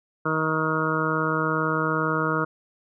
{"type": "harmonic tone", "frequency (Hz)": 157.8, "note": "D#3", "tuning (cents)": 25, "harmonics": [1, 2, 3, 4, 6, 7, 8, 9], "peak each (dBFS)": [-29, -29, -29, -34, -34, -31, -28, -28], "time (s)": [0.25, 2.45], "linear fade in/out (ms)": 10, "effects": []}